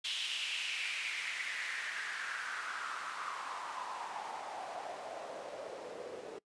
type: noise with band-pass filter sweep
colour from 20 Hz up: white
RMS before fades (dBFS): -41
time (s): 0.04-6.39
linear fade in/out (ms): 10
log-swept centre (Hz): 3200 to 440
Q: 4.2
effects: noise-tail reverb RT60 0.1 s tail -22 dB re dry + resampled to 22050 Hz